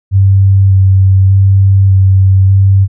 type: tone with vibrato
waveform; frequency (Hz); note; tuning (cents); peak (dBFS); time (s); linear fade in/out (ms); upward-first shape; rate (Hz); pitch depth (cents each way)
sine; 96.5; G2; -27; -3; 0.11-2.88; 50; square; 0.84; 14
effects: none